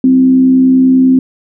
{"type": "tone with frequency modulation", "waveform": "sine", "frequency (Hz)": 260, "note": "C4", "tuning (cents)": -11, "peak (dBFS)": -4, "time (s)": [0.04, 1.19], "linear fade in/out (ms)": 2, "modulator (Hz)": 70.2, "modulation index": 0.3, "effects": []}